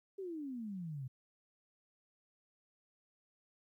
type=exponential sweep; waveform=sine; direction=down; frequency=401 to 124.9 Hz; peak=-40 dBFS; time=0.18-1.08 s; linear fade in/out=10 ms; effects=13-bit